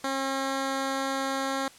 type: tone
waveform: 10% pulse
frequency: 269.8 Hz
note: C#4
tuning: 47 cents flat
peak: -19 dBFS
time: 0.04-1.68 s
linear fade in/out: 2 ms
effects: white hiss -52 dBFS RMS until 1.78 s + low-pass 9000 Hz 12 dB/octave

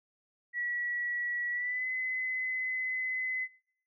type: tone with pitch glide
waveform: sine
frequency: 1933 to 2029 Hz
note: B6 to B6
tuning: -38 to +46 cents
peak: -31 dBFS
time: 0.53-3.48 s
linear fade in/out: 50 ms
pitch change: +84 cents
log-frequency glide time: 1.51-1.87 s
effects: noise-tail reverb RT60 0.6 s tail -21 dB re dry

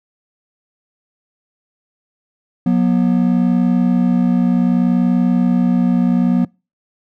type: tone pair together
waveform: triangle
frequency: 181.15 / 241.8 Hz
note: F#3 / B3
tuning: -36 / -36 cents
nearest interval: perfect fourth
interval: 500 cents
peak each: -12 dBFS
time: 2.66-6.45 s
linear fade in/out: 5 ms
effects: noise-tail reverb RT60 0.3 s tail -26 dB re dry

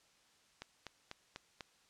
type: click train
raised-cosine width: 0.2 ms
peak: -27 dBFS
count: 5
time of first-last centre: 0.62-1.608 s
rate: 4.05 Hz
effects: white hiss -69 dBFS RMS until 1.89 s + low-pass 7000 Hz 12 dB/octave

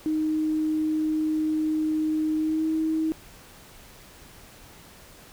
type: tone with pitch glide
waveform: sine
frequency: 311 to 317.2 Hz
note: D#4 to D#4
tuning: -1 to +33 cents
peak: -22 dBFS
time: 0.06-3.12 s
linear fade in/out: 0 ms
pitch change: +34 cents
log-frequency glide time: 2.37-2.66 s
effects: pink hiss -49 dBFS RMS until 5.32 s

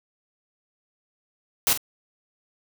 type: noise with echo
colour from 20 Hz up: white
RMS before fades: -20 dBFS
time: 1.67-1.73 s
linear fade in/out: 0 ms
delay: 45 ms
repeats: 1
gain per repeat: -10 dB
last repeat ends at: 1.775 s
effects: none

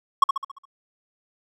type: tone with echo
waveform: triangle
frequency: 1100 Hz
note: C#6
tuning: 14 cents flat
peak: -8 dBFS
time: 0.22-0.24 s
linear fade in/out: 5 ms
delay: 69 ms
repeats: 6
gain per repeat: -6 dB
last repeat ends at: 0.654 s
effects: none

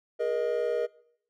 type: chord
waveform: triangle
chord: Ab suspended second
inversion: none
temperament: equal with one note detuned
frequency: 415.3 / 476 / 622.3 Hz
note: Ab4 / Bb4 / Eb5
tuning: 0 / +36 / 0 cents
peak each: -31 / -26 / -29 dBFS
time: 0.19-0.87 s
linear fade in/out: 20 ms
effects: noise-tail reverb RT60 0.7 s tail -23 dB re dry

